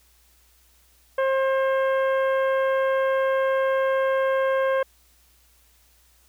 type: harmonic tone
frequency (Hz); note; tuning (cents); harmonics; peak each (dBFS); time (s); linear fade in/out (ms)
533; C5; +32; 1 / 2 / 3 / 4 / 5 / 6; -20 / -28 / -30 / -39 / -45 / -45; 1.18-4.83; 5
effects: added 60 Hz sine -60 dBFS peak until 6.28 s + white hiss -60 dBFS RMS until 6.28 s